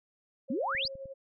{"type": "tone with tremolo", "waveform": "sine", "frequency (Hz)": 541, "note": "C#5", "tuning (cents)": -42, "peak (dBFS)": -38, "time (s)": [0.48, 1.14], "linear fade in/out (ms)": 20, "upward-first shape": "sine", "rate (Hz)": 9.6, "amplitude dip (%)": 55}
{"type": "exponential sweep", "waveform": "sine", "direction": "up", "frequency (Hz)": [211.4, 5274], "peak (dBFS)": -29, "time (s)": [0.5, 0.88], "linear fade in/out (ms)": 5}
{"type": "click train", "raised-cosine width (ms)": 5, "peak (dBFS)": -38, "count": 4, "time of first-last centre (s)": [0.75, 1.056], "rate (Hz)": 9.79}
{"effects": []}